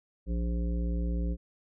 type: harmonic tone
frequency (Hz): 58.27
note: A#1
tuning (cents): 0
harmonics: 1 / 3 / 5 / 7 / 9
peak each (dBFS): -28 / -35 / -41 / -46 / -46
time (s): 0.26-1.37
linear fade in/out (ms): 50
effects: none